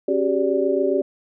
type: tone cluster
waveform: sine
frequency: 273.6 / 378 / 405.3 / 580 Hz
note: C#4 / F#4 / G#4 / D5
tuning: -23 / +37 / -42 / -22 cents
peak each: -25 / -21 / -23 / -23 dBFS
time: 0.08-1.02 s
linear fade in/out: 5 ms
effects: none